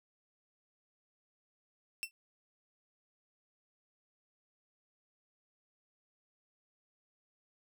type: tone with exponential decay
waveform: sawtooth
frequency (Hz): 2688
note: E7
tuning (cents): +33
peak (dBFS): -28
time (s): 2.03-2.11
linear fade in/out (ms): 0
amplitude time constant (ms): 16
effects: none